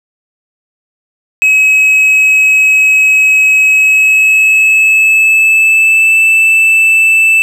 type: tone with pitch glide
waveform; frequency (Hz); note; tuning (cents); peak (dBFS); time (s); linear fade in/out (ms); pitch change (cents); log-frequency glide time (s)
triangle; 2557 to 2641; D#7 to E7; +47 to +3; -3; 1.42-7.42; 0; +56; 3.66-6.18
effects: none